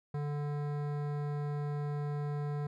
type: tone with hard clipping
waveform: sine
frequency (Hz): 146.2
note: D3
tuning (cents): -7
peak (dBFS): -35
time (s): 0.14-2.67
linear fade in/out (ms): 5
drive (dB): 16
effects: none